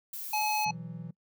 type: noise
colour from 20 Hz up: violet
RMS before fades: -39 dBFS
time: 0.13-0.65 s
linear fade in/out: 5 ms
type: harmonic tone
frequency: 850 Hz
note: G#5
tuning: 40 cents sharp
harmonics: 1 / 3 / 5 / 7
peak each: -28 / -34 / -39 / -41 dBFS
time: 0.33-0.71 s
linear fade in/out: 5 ms
type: chord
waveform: triangle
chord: B suspended fourth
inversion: none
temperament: equal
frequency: 123.47 / 164.81 / 185 Hz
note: B2 / E3 / F#3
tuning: 0 / 0 / 0 cents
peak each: -43 / -38 / -43 dBFS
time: 0.66-1.11 s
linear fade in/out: 5 ms
effects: noise-tail reverb RT60 0.1 s tail -22 dB re dry